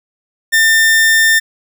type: tone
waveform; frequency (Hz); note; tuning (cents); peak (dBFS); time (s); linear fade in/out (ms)
40% pulse; 1800; A6; +39; -7; 0.52-1.4; 20
effects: none